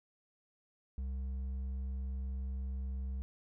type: tone with hard clipping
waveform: sine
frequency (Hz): 65.8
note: C2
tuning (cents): +10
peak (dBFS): -37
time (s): 0.98-3.22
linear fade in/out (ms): 0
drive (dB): 4
effects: none